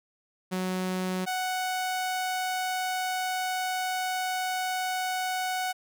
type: tone pair in turn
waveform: sawtooth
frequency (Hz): 185 / 741.5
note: F#3 / F#5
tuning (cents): 0 / +4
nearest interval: 2 octaves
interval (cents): 2404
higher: second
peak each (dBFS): -24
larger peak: neither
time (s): 0.51-1.26 / 1.26-5.73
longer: second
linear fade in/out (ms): 20
effects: none